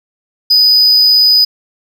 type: tone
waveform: triangle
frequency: 4979 Hz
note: D#8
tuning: in tune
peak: -4 dBFS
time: 0.5-1.45 s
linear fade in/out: 10 ms
effects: none